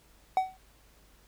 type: tone with exponential decay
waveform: triangle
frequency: 753 Hz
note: F#5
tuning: 30 cents sharp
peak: -17 dBFS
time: 0.37-0.57 s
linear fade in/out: 1 ms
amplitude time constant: 43 ms
effects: added 50 Hz sine -62 dBFS peak until 1.27 s + pink hiss -62 dBFS RMS until 1.27 s